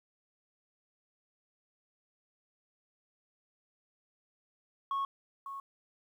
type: tone with echo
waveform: sine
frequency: 1100 Hz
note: C#6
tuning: 14 cents flat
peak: -28 dBFS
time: 4.91-5.05 s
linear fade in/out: 2 ms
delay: 550 ms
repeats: 1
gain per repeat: -11 dB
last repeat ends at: 5.6 s
effects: tanh soft clip ceiling -29 dBFS + 11-bit